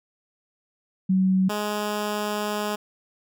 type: tone pair in turn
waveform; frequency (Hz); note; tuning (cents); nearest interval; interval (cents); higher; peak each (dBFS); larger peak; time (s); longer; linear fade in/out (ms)
sine / 10% pulse; 188.2 / 209; F#3 / G#3; +30 / +11; major second; 181; second; -17; neither; 1.09-1.49 / 1.49-2.76; second; 10
effects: none